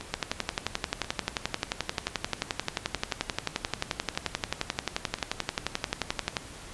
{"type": "two click trains", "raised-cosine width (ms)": 0.2, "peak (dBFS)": [-9, -21], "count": [72, 6], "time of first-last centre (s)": [[0.14, 6.368], [0.01, 5.186]], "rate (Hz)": [11.4, 0.966], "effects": ["pink hiss -45 dBFS RMS until 6.73 s", "resampled to 24000 Hz"]}